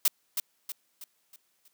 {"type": "noise with echo", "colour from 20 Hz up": "blue", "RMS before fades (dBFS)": -22, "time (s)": [0.05, 0.08], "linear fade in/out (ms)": 2, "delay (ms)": 320, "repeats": 5, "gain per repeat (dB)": -7, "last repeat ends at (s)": 1.68, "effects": ["white hiss -72 dBFS RMS until 1.73 s", "high-pass 150 Hz 12 dB/octave"]}